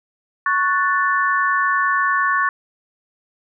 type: chord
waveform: sine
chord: F# minor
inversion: second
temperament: equal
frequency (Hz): 1108.7 / 1480 / 1760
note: C#6 / F#6 / A6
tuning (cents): 0 / 0 / 0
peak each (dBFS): -18 / -22 / -20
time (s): 0.46-2.49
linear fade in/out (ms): 2
effects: none